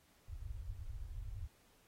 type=low-pass noise; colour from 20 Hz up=pink; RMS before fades=-45 dBFS; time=0.28-1.48 s; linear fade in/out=5 ms; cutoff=110 Hz; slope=96 dB/octave; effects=pink hiss -70 dBFS RMS until 1.87 s + AAC 48 kbps